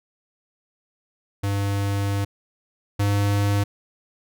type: tone pair in turn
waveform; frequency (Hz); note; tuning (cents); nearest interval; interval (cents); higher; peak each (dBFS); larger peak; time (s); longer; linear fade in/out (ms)
square; 100 / 101.28; G2 / G#2; +35 / -43; unison; 22; second; -22 / -19; second; 1.43-2.25 / 2.99-3.64; first; 10
effects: none